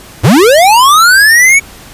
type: linear sweep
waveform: square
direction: up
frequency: 82.41 to 2266 Hz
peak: -3 dBFS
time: 0.23-1.6 s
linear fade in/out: 20 ms
effects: pink hiss -33 dBFS RMS until 1.93 s + resampled to 32000 Hz